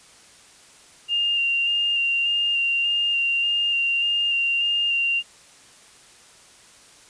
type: tone with vibrato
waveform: sine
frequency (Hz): 2794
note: F7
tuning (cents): 0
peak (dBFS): -19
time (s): 1.08-5.23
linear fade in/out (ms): 50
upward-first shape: square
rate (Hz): 1.7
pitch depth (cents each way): 14
effects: white hiss -50 dBFS RMS until 7.09 s + resampled to 22050 Hz